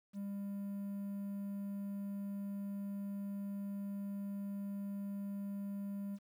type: tone with quantisation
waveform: triangle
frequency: 200 Hz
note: G3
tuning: 35 cents sharp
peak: -37 dBFS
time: 0.13-6.19 s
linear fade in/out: 50 ms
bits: 11
effects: none